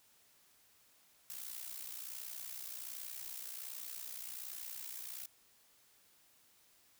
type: noise with amplitude modulation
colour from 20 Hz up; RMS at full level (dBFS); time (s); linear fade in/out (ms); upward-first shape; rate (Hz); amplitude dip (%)
blue; -43; 1.3-5.26; 0; sine; 61.3; 70
effects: white hiss -68 dBFS RMS until 6.99 s